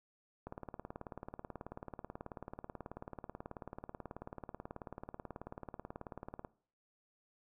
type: click train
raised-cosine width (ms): 1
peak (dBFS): -30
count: 111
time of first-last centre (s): 0.47-6.448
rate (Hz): 18.4
effects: noise-tail reverb RT60 0.5 s tail -20 dB re dry